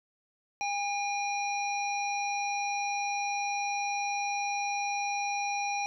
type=harmonic tone; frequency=810 Hz; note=G#5; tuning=43 cents flat; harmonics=1 / 3 / 5 / 7; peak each=-31 / -34 / -45 / -40 dBFS; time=0.61-5.86 s; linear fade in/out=0 ms; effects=11-bit